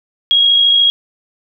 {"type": "tone with amplitude modulation", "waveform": "sine", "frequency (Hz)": 3292, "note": "G#7", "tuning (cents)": -16, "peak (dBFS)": -6, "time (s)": [0.31, 0.9], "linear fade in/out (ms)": 0, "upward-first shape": "sine", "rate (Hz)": 53.7, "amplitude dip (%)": 35, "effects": []}